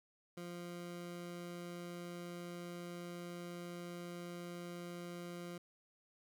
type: tone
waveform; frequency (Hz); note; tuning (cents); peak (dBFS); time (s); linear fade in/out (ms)
20% pulse; 174.4; F3; -2; -40; 0.37-5.58; 5
effects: none